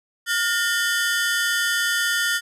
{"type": "ring-modulated tone", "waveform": "sawtooth", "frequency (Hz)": 1623, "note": "G#6", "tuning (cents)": -40, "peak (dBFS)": -13, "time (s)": [0.26, 2.41], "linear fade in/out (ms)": 50, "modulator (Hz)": 201, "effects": ["resampled to 32000 Hz"]}